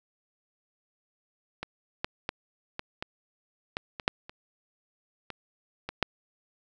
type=clicks; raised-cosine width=0.3 ms; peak=-18 / -12 / -13 / -17 / -17 / -14 / -20 / -6 / -26 / -21 / -18 / -7 dBFS; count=12; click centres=1.63 / 2.045 / 2.291 / 2.794 / 3.025 / 3.769 / 3.998 / 4.079 / 4.295 / 5.303 / 5.89 / 6.027 s; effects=none